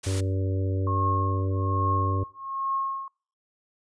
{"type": "noise", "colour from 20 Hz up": "white", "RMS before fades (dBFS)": -35, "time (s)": [0.03, 0.21], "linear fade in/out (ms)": 10}
{"type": "harmonic tone", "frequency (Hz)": 95.5, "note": "G2", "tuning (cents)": -45, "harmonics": [1, 3, 4, 5, 6], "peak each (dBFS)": [-24, -34, -36, -38, -40], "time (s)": [0.06, 2.24], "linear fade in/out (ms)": 10}
{"type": "tone with tremolo", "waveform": "sine", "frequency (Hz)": 1083, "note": "C#6", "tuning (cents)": -41, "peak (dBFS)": -23, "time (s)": [0.87, 3.08], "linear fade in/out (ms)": 2, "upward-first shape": "triangle", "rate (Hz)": 1.2, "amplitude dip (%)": 100}
{"effects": ["noise-tail reverb RT60 0.5 s tail -26 dB re dry", "resampled to 22050 Hz"]}